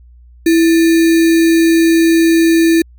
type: tone with sample-and-hold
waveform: sine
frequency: 329.6 Hz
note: E4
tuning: in tune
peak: -6 dBFS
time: 0.46-2.82 s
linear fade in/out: 5 ms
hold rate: 2100 Hz
effects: added 60 Hz sine -38 dBFS peak until 2.98 s + MP3 96 kbps